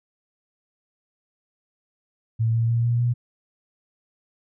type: tone with pitch steps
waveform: sine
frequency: 113.2 / 115.05 / 116.92 / 118.83 / 120.77 Hz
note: A2 / A#2 / A#2 / A#2 / B2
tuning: +50 / -22 / +6 / +34 / -38 cents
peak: -18 dBFS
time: 2.39-3.14 s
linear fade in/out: 20 ms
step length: 150 ms
effects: none